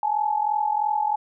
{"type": "tone pair together", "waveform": "sine", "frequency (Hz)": [837, 880], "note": ["G#5", "A5"], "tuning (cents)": [13, 0], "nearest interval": "minor second", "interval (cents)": 87, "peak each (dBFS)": [-22, -25], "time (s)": [0.03, 1.16], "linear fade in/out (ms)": 2, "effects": []}